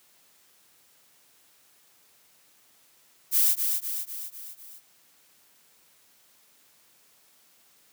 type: noise with echo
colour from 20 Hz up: violet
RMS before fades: -21 dBFS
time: 3.31-3.56 s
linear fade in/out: 50 ms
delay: 250 ms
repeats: 5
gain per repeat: -5 dB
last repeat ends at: 4.81 s
effects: white hiss -61 dBFS RMS until 7.92 s + high-pass 100 Hz 12 dB/octave